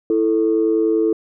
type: tone pair together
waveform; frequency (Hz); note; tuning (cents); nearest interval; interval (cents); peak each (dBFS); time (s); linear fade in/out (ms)
sine; 329.6 / 440; E4 / A4; 0 / 0; perfect fourth; 500; -16; 0.1-1.13; 2
effects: tanh soft clip ceiling -7 dBFS